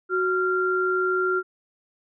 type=tone pair together; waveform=sine; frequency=370 / 1383.7 Hz; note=F#4 / F6; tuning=0 / -16 cents; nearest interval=octave + major seventh; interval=2284 cents; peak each=-23 dBFS; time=0.09-1.43 s; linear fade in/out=50 ms; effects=none